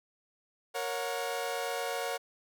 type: chord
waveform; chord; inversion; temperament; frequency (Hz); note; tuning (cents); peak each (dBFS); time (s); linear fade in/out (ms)
sawtooth; F# major; first; equal with one note detuned; 466.2 / 554.4 / 726; A#4 / C#5 / F#5; 0 / 0 / -33; -33; 0.74-2.18; 20
effects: none